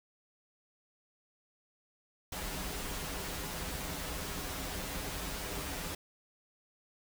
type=noise with comb filter; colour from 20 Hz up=pink; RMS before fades=-39 dBFS; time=2.32-5.95 s; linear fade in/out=5 ms; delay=8.8 ms; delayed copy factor=-0.7; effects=none